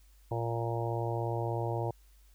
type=harmonic tone; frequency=116.54 Hz; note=A#2; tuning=in tune; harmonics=1 / 3 / 4 / 5 / 6 / 7 / 8; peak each=-33 / -38 / -39 / -40 / -41 / -41 / -42 dBFS; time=0.31-1.91 s; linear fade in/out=5 ms; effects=added 50 Hz sine -57 dBFS peak until 2.34 s + white hiss -68 dBFS RMS until 2.34 s